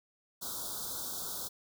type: band-stop noise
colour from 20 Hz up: white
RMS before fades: -39 dBFS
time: 0.41-1.49 s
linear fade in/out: 20 ms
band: 1500 to 3400 Hz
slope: 96 dB/octave
effects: none